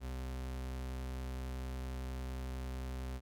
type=tone with vibrato; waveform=40% pulse; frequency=64.3 Hz; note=C2; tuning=30 cents flat; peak=-38 dBFS; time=0-3.21 s; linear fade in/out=50 ms; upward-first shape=triangle; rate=11 Hz; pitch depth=10 cents each way; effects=none